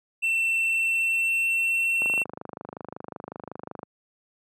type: tone with pitch glide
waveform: triangle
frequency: 2689 to 2709 Hz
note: E7 to E7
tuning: +34 to +47 cents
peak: -20 dBFS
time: 0.22-2.24 s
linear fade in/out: 20 ms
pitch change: +13 cents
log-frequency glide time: 0.69-1.97 s
type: click train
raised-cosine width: 1 ms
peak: -21 dBFS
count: 47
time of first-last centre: 2.02-3.831 s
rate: 25.4 Hz
effects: high-pass 150 Hz 12 dB/octave